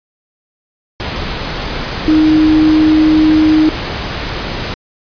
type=tone in noise; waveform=sine; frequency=311.1 Hz; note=D#4; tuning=in tune; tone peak=-6 dBFS; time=2.08-3.69 s; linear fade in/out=0 ms; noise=pink; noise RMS=-20 dBFS; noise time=1-4.74 s; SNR=+11 dB; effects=resampled to 11025 Hz